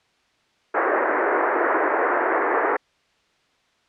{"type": "band-pass noise", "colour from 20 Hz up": "pink", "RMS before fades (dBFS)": -21, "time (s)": [0.74, 2.77], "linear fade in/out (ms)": 10, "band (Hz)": [330, 1900], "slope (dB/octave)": 48, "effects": ["white hiss -63 dBFS RMS until 3.88 s", "low-pass 4000 Hz 12 dB/octave"]}